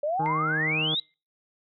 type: exponential sweep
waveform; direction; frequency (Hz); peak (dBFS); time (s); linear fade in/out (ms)
sine; up; 567 to 3951; -24; 0.03-1; 5
type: harmonic tone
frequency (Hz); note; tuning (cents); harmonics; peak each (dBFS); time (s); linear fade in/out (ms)
156.2; D#3; +7; 1 / 2 / 3 / 4 / 5 / 6 / 7 / 8 / 9 / 10; -31 / -35 / -36 / -43 / -41 / -48 / -46 / -46 / -49 / -52; 0.19-0.95; 10
type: tone with exponential decay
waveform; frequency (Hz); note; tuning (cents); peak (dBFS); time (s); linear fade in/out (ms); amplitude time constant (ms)
sine; 2093; C7; 0; -31; 0.26-1.14; 0; 190
effects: noise-tail reverb RT60 0.3 s tail -25 dB re dry